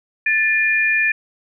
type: tone pair together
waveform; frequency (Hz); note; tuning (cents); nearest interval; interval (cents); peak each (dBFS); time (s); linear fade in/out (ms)
sine; 1760 / 2417; A6 / D7; 0 / +49; perfect fourth; 549; -17; 0.26-1.12; 5
effects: none

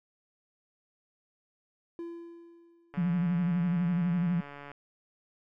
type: tone with exponential decay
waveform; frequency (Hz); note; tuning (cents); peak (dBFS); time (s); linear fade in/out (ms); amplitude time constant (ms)
triangle; 339; E4; +49; -33; 1.99-3.28; 1; 280
type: click train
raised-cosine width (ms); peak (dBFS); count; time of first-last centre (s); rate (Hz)
0.5; -30; 255; 2.94-4.716; 143
type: tone with vibrato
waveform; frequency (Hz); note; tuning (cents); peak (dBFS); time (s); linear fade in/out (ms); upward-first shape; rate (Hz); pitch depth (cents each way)
sine; 174.61; F3; 0; -25; 2.97-4.41; 10; sine; 12; 83
effects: none

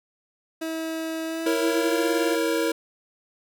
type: tone with pitch glide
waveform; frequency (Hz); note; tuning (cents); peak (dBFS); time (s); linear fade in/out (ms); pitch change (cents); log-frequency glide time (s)
30% pulse; 322.8 to 346; E4 to F4; -36 to -16; -25; 0.61-2.36; 10; +120; 1.25-2.08
type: chord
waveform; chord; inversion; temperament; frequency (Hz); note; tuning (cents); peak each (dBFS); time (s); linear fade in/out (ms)
square; A# diminished; second; equal with one note detuned; 327 / 466.2 / 554.4; E4 / A#4 / C#5; -14 / 0 / 0; -26 / -26 / -30; 1.46-2.72; 5
effects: none

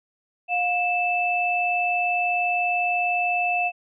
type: tone pair together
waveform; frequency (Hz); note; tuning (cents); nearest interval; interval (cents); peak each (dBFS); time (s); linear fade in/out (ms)
sine; 712.7 / 2637; F5 / E7; +35 / 0; octave + major seventh; 2265; -23; 0.48-3.72; 50
effects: none

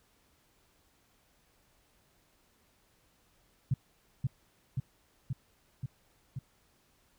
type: tone with echo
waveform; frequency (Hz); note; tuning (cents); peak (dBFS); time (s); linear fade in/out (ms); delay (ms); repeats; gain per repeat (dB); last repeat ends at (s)
sine; 130.81; C3; 0; -24; 3.71-3.74; 5; 530; 5; -2; 6.39
effects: pink hiss -69 dBFS RMS until 7.18 s

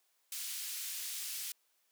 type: band-pass noise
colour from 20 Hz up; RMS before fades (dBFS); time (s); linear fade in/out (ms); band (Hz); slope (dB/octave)
white; -41; 0.32-1.52; 2; 2600 to 16000; 12
effects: white hiss -75 dBFS RMS until 1.91 s + high-pass 400 Hz 12 dB/octave

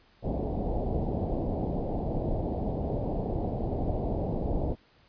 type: low-pass noise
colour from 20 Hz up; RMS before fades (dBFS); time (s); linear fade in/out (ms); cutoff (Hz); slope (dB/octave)
pink; -30; 0.22-4.76; 50; 780; 48
effects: pink hiss -62 dBFS RMS until 5.08 s + resampled to 11025 Hz

